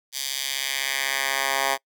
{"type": "tone with high-pass filter sweep", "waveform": "10% pulse", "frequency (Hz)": 136, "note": "C#3", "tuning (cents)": -33, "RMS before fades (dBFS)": -26, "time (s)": [0.12, 1.78], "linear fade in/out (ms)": 50, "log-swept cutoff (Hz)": [4400, 910], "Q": 1.2, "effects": ["noise-tail reverb RT60 0.1 s tail -25 dB re dry"]}